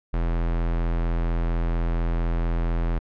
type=tone; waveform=square; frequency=42.15 Hz; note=E1; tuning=39 cents sharp; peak=-22 dBFS; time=0.13-2.99 s; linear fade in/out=10 ms; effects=low-pass 2000 Hz 12 dB/octave